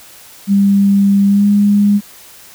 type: tone with pitch glide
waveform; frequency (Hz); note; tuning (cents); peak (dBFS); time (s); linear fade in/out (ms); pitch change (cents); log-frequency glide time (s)
sine; 199 to 204.2; G3 to G#3; +26 to -29; -7; 0.47-2.01; 50; +45; 1.27-1.47
effects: white hiss -39 dBFS RMS until 2.54 s